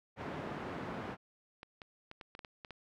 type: band-pass noise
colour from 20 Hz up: pink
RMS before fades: -42 dBFS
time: 0.16-1.17 s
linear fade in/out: 50 ms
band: 130 to 1600 Hz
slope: 12 dB/octave
type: clicks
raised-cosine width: 0.3 ms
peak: -31 dBFS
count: 9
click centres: 1.631 / 1.818 / 2.114 / 2.212 / 2.351 / 2.392 / 2.448 / 2.648 / 2.707 s
effects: none